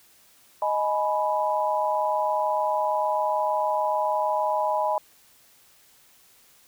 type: chord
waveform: sine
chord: G# minor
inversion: second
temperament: equal with one note detuned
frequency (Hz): 622.3 / 841.2 / 987.8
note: D#5 / G#5 / B5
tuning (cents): 0 / +22 / 0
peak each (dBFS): -26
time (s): 0.62-4.98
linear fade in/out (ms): 2
effects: white hiss -57 dBFS RMS until 6.67 s